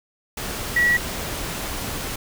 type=tone in noise; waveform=sine; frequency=1932 Hz; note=B6; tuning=39 cents flat; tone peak=-15 dBFS; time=0.76-0.97 s; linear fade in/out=5 ms; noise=pink; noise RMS=-29 dBFS; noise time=0.37-2.16 s; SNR=+11 dB; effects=none